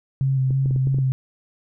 sine tone with vibrato, 133.1 Hz, C3, 30 cents sharp, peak -17 dBFS, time 0.21-1.12 s, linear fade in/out 0 ms, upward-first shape square, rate 3.1 Hz, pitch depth 22 cents each way
clicks, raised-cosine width 3 ms, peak -19 dBFS, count 7, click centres 0.507 / 0.659 / 0.709 / 0.761 / 0.872 / 0.945 / 0.986 s
effects none

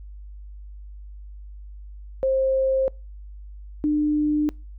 sine tone pair in turn, 530 / 299.7 Hz, C5 / D4, +22 / +35 cents, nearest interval minor seventh, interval 987 cents, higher first, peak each -18 dBFS, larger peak neither, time 2.23-2.88 / 3.84-4.49 s, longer neither, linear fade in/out 0 ms, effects noise-tail reverb RT60 0.3 s tail -26 dB re dry + added 50 Hz sine -37 dBFS peak until 4.78 s

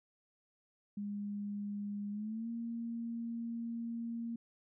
sine tone with pitch glide, 204.4 to 232.1 Hz, G#3 to A#3, -27 to -7 cents, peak -37 dBFS, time 0.97-4.36 s, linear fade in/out 5 ms, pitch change +220 cents, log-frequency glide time 2.11-2.49 s, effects none

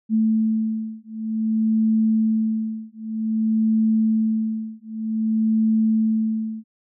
sine beating tone pair, 220 / 220.53 Hz, A3 / A3, 0 / +4 cents, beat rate 0.53 Hz, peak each -21 dBFS, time 0.09-6.64 s, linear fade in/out 50 ms, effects none

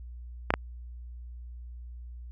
clicks, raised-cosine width 0.5 ms, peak -7 dBFS, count 2, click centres 0.505 / 0.539 s, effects added 60 Hz sine -40 dBFS peak until 2.31 s

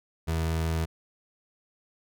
30% pulse tone, 81.3 Hz, E2, 23 cents flat, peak -23 dBFS, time 0.27-0.86 s, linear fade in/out 20 ms, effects none

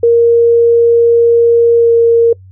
sine tone with pitch glide, 467.6 to 464.1 Hz, A#4 to A#4, +5 to -8 cents, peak -4 dBFS, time 0.03-2.33 s, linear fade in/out 5 ms, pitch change -13 cents, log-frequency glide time 1.77-1.91 s, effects noise-tail reverb RT60 0.1 s tail -24 dB re dry + added 94 Hz sine -34 dBFS peak until 2.51 s

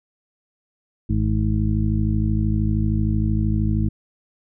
harmonic tone, 53 Hz, G#1, 36 cents sharp, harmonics 1 / 2 / 3 / 4 / 6, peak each -22 / -21 / -29 / -24 / -29 dBFS, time 1.09-3.89 s, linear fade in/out 10 ms, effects none

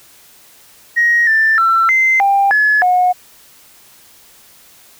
sine tone with pitch steps, 1884 / 1775 / 1343 / 2073 / 794 / 1706 / 726 Hz, A#6 / A6 / E6 / C7 / G5 / G#6 / F#5, +18 / +15 / +32 / -17 / +22 / +46 / -33 cents, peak -8 dBFS, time 0.96-3.13 s, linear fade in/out 20 ms, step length 310 ms, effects tanh soft clip ceiling -4 dBFS + white hiss -45 dBFS RMS until 4.99 s

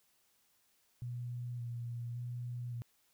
sine tone with vibrato, 120.3 Hz, B2, 45 cents flat, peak -38 dBFS, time 1.02-2.82 s, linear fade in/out 0 ms, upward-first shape square, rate 0.88 Hz, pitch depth 20 cents each way, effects white hiss -73 dBFS RMS until 3.13 s

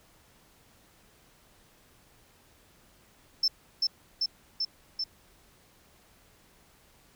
sine tone with echo, 5310 Hz, E8, 12 cents sharp, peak -20 dBFS, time 3.43-3.48 s, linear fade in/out 5 ms, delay 390 ms, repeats 4, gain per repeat -2 dB, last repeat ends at 5.04 s, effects tanh soft clip ceiling -19 dBFS + pink hiss -61 dBFS RMS until 7.15 s

